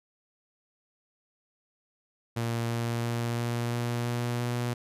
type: tone with pitch steps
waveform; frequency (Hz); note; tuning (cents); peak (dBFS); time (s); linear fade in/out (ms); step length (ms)
sawtooth; 116.54 / 117.28 / 118.03 / 118.78 / 119.54 / 120.3 / 121.07; A#2 / A#2 / A#2 / A#2 / A#2 / B2 / B2; 0 / +11 / +22 / +33 / +44 / -45 / -34; -24; 2.36-4.74; 10; 340
effects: resampled to 32000 Hz